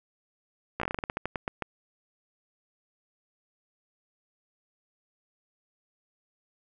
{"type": "slowing click train", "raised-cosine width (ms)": 0.5, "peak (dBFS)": -15, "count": 15, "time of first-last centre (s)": [0.8, 1.623], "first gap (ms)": 15, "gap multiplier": 1.19, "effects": []}